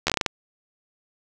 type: slowing click train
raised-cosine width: 0.2 ms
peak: -4 dBFS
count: 8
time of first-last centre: 0.07-0.262 s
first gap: 12 ms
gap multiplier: 1.27
effects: none